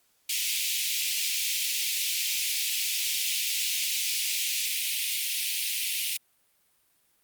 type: high-pass noise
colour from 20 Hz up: pink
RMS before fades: -29 dBFS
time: 0.29-6.17 s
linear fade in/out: 5 ms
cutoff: 2300 Hz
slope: 48 dB/octave
effects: white hiss -68 dBFS RMS until 7.23 s + Opus 48 kbps